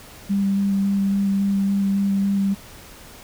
sine tone with vibrato, 197.6 Hz, G3, 14 cents sharp, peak -17 dBFS, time 0.29-2.55 s, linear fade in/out 20 ms, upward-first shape square, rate 3.6 Hz, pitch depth 9 cents each way, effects pink hiss -43 dBFS RMS until 3.23 s

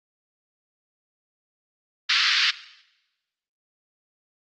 white band-pass noise, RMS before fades -21 dBFS, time 2.09-2.51 s, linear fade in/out 10 ms, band 1300 to 4900 Hz, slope 48 dB/octave, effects noise-tail reverb RT60 1.0 s tail -18 dB re dry + Opus 24 kbps

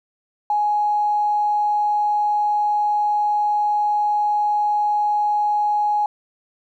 triangle tone with tanh clipping, 835 Hz, G#5, 9 cents sharp, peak -16 dBFS, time 0.5-6.06 s, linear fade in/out 2 ms, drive 3 dB, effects none

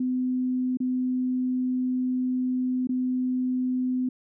sine tone with dropouts, 253.9 Hz, B3, 48 cents sharp, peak -23 dBFS, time 0-4.09 s, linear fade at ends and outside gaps 5 ms, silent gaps 0.772-0.802 / 2.872-2.891 s, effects none

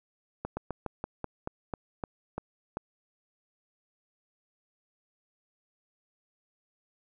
slowing click train, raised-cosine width 1 ms, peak -19 dBFS, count 11, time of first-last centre 0.45-2.77 s, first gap 120 ms, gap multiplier 1.14, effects none

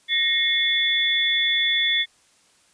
sine tone cluster, 1859 / 2161 / 3455 Hz, A#6 / C#7 / A7, -5 / -45 / -32 cents, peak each -25 / -25 / -20 dBFS, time 0.08-2.06 s, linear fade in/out 50 ms, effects white hiss -59 dBFS RMS until 2.73 s + resampled to 22050 Hz

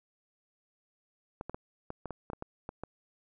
clicks, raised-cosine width 1 ms, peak -24 dBFS, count 11, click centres 1.411 / 1.496 / 1.545 / 1.904 / 2.057 / 2.107 / 2.301 / 2.333 / 2.424 / 2.691 / 2.836 s, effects none

